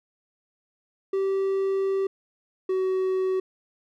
triangle tone pair in turn, 387.9 / 376 Hz, G4 / F#4, -18 / +28 cents, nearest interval minor second, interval 54 cents, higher first, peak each -20 dBFS, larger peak neither, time 1.13-2.07 / 2.69-3.4 s, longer first, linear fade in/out 5 ms, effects none

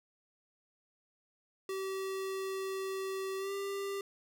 square tone with pitch glide, 384.2 to 396.1 Hz, G4 to G4, -35 to +18 cents, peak -36 dBFS, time 1.69-4.01 s, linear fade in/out 2 ms, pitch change +53 cents, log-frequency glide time 3.38-3.52 s, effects none

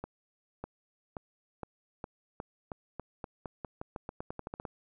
accelerating click train, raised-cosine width 1 ms, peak -24 dBFS, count 21, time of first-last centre 0.04-4.652 s, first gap 600 ms, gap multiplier 0.88, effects none

